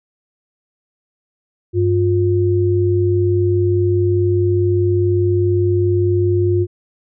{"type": "tone pair together", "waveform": "sine", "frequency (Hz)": [98.7, 353.9], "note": ["G2", "F4"], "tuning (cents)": [12, 23], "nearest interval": "octave + minor seventh", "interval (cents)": 2211, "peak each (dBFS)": -15, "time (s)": [1.73, 6.67], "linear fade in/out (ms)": 50, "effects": []}